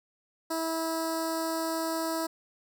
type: tone with notch filter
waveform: 10% pulse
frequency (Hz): 325.3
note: E4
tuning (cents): -23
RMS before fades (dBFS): -31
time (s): 0.5-2.27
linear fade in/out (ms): 10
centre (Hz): 2300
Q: 0.61
effects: none